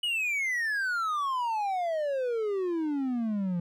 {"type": "exponential sweep", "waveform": "triangle", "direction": "down", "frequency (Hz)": [2960, 170], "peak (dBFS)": -25, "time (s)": [0.03, 3.6], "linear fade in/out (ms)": 5, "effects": []}